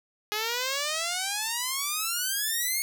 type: exponential sweep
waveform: 5% pulse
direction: up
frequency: 415.3 to 2200 Hz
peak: -16 dBFS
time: 0.32-2.82 s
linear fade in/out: 0 ms
effects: none